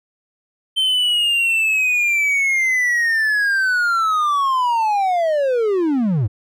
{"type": "linear sweep", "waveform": "triangle", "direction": "down", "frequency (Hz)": [3111, 92.5], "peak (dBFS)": -13, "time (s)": [0.76, 6.28], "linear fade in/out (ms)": 20, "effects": []}